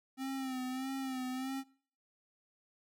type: tone with vibrato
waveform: square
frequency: 261.6 Hz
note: C4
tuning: in tune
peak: -37 dBFS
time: 0.17-1.64 s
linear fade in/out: 50 ms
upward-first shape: sine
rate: 1.6 Hz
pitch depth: 49 cents each way
effects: noise-tail reverb RT60 0.5 s tail -22 dB re dry